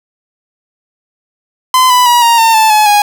45% pulse tone with pitch steps, 1024 / 993.1 / 963.2 / 934.1 / 906 / 878.7 / 852.2 / 826.5 Hz, C6 / B5 / B5 / A#5 / A#5 / A5 / G#5 / G#5, -38 / +9 / -44 / +3 / -50 / -3 / +44 / -9 cents, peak -5 dBFS, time 1.74-3.02 s, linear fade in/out 2 ms, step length 160 ms, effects none

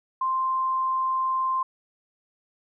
sine tone, 1046.5 Hz, C6, in tune, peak -22 dBFS, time 0.21-1.63 s, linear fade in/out 5 ms, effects none

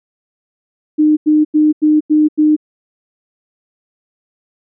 sine tone bursts, 304.9 Hz, D#4, 35 cents flat, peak -7 dBFS, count 6, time 0.98-2.565 s, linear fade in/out 20 ms, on 190 ms, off 89 ms, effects none

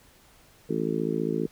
harmonic tone, 55 Hz, A1, in tune, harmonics 3 / 4 / 5 / 6 / 7 / 8, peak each -32 / -32 / -32 / -32 / -32 / -32 dBFS, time 0.69-1.47 s, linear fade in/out 10 ms, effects pink hiss -57 dBFS RMS until 1.51 s

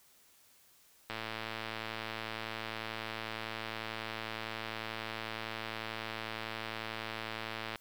click train, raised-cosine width 0.3 ms, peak -22 dBFS, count 740, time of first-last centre 1.1-7.758 s, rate 111 Hz, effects white hiss -64 dBFS RMS until 7.8 s

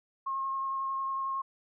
sine tone with vibrato, 1077 Hz, C6, 50 cents sharp, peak -30 dBFS, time 0.26-1.42 s, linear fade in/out 10 ms, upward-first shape triangle, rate 11 Hz, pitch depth 13 cents each way, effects none

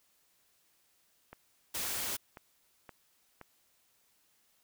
click train, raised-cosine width 0.5 ms, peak -32 dBFS, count 5, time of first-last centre 1.33-3.413 s, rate 1.92 Hz
white noise, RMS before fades -36 dBFS, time 1.74-2.17 s, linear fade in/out 10 ms
effects white hiss -71 dBFS RMS until 4.63 s

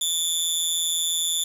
20% pulse tone with amplitude modulation, 3503 Hz, A7, 8 cents flat, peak -13 dBFS, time 0.01-1.44 s, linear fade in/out 5 ms, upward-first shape sine, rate 166 Hz, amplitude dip 75%, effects 7-bit

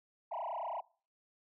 sine tone with frequency modulation, 816 Hz, G#5, 31 cents flat, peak -35 dBFS, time 0.31-0.81 s, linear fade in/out 10 ms, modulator 29.1 Hz, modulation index 6.2, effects noise-tail reverb RT60 0.4 s tail -23 dB re dry + tanh soft clip ceiling -33 dBFS

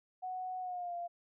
sine tone with pitch glide, 740 to 694.4 Hz, F#5 to F5, 0 to -10 cents, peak -37 dBFS, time 0.22-1.08 s, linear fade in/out 20 ms, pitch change -110 cents, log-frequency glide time 0.6-0.95 s, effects none

